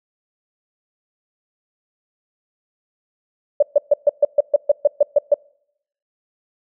sine tone bursts, 580 Hz, D5, 22 cents flat, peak -8 dBFS, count 12, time 3.6-5.342 s, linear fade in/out 5 ms, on 26 ms, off 130 ms, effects noise-tail reverb RT60 0.7 s tail -26 dB re dry

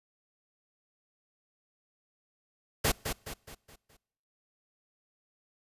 pink noise with echo, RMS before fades -26 dBFS, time 2.84-2.92 s, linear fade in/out 10 ms, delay 210 ms, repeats 5, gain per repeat -7 dB, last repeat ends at 3.97 s, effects noise-tail reverb RT60 1.0 s tail -26 dB re dry + resampled to 32000 Hz

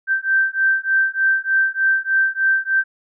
sine beating tone pair, 1560 / 1563.3 Hz, G6 / G6, -9 / -5 cents, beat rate 3.3 Hz, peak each -18 dBFS, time 0.07-2.84 s, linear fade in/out 50 ms, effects none

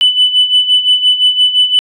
sine tone with tremolo, 2993 Hz, F#7, 19 cents sharp, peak -3 dBFS, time 0.01-1.79 s, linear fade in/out 0 ms, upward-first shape sine, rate 5.8 Hz, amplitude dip 75%, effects tanh soft clip ceiling -1 dBFS

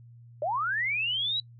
sine linear sweep, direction up, 554.4 to 3951 Hz, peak -26 dBFS, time 0.42-1.4 s, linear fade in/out 2 ms, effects noise-tail reverb RT60 0.1 s tail -24 dB re dry + added 118 Hz sine -48 dBFS peak until 1.59 s

